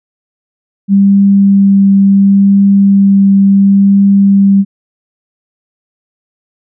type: tone with vibrato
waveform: sine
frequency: 197.5 Hz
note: G3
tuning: 13 cents sharp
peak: -3 dBFS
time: 0.88-4.65 s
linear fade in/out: 50 ms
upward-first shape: triangle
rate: 0.71 Hz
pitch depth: 9 cents each way
effects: none